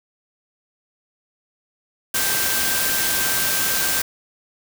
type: tone in noise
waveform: sine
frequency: 1568 Hz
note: G6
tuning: in tune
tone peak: -28 dBFS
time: 2.14-4.02 s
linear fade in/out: 5 ms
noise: white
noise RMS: -21 dBFS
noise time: 2.14-4.02 s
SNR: -10 dB
effects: none